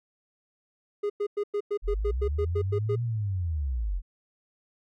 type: tone bursts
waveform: triangle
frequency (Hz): 411.3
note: G#4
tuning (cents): -17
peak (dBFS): -23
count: 12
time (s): 1.03-2.958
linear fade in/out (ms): 10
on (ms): 69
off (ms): 100
type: linear two-way sweep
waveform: sine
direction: up then down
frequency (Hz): 40 to 120 to 40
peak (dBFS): -26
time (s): 1.82-4.02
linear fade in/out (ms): 50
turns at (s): 3.03
effects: none